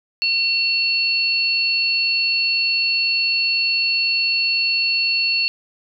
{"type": "tone pair together", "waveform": "sine", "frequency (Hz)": [2724, 4410], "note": ["F7", "C#8"], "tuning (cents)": [-44, -10], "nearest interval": "minor sixth", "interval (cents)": 834, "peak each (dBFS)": -19, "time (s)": [0.22, 5.48], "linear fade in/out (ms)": 0, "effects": []}